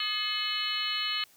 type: harmonic tone with a mistuned harmonic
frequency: 428.3 Hz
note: A4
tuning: 47 cents flat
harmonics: 3 / 4 / 5 / 6 / 7 / 8 / 9 / 10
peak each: -38 / -41 / -38 / -39 / -32 / -45 / -39 / -34 dBFS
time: 0-1.24 s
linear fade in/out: 2 ms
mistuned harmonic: 3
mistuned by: -63 cents
effects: white hiss -60 dBFS RMS until 1.36 s